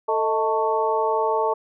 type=harmonic tone with a mistuned harmonic; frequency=221.9 Hz; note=A3; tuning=15 cents sharp; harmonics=2 / 3 / 4 / 5; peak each=-23 / -26 / -23 / -27 dBFS; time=0.08-1.54 s; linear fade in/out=10 ms; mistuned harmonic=3; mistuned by=-89 cents; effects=none